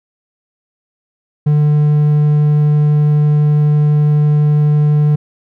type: tone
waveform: triangle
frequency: 149 Hz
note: D3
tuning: 25 cents sharp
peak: -6 dBFS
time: 1.46-5.16 s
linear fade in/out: 10 ms
effects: none